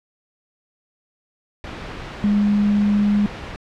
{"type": "tone in noise", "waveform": "sine", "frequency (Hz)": 205.8, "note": "G#3", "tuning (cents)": -16, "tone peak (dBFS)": -14, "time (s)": [2.24, 3.26], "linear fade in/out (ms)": 0, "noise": "pink", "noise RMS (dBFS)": -32, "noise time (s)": [1.64, 3.56], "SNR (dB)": 15, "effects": ["low-pass 3000 Hz 12 dB/octave"]}